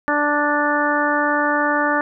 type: harmonic tone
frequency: 293.7 Hz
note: D4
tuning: in tune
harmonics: 1 / 2 / 3 / 4 / 5 / 6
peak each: -23 / -23 / -23 / -23 / -23 / -23 dBFS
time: 0.08-2.01 s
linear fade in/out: 0 ms
effects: none